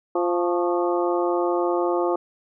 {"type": "harmonic tone with a mistuned harmonic", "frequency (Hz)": 174.61, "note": "F3", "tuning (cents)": 0, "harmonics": [2, 3, 4, 5, 6, 7], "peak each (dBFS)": [-22, -26, -28, -30, -32, -33], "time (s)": [0.15, 2.16], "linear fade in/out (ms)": 5, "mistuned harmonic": 6, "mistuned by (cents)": 82, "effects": []}